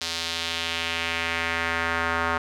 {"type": "tone with band-pass filter sweep", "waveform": "square", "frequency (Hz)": 83.4, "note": "E2", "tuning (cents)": 21, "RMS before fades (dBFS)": -27, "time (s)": [0.01, 2.38], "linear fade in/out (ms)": 5, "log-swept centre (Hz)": [4500, 1300], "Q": 1.8, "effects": []}